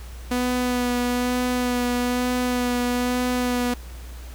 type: tone with vibrato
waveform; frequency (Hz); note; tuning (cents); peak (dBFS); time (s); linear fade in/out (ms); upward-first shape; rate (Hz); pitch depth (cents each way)
sawtooth; 246.9; B3; 0; -17; 0.31-3.74; 5; sine; 1.1; 16
effects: added 60 Hz sine -35 dBFS peak until 4.34 s + pink hiss -46 dBFS RMS until 4.34 s